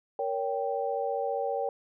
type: chord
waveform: sine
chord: G diminished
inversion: first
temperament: equal with one note detuned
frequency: 466.2 / 561.1 / 784 Hz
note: Bb4 / Db5 / G5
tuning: 0 / +21 / 0 cents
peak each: -32 dBFS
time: 0.19-1.69 s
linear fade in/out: 2 ms
effects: none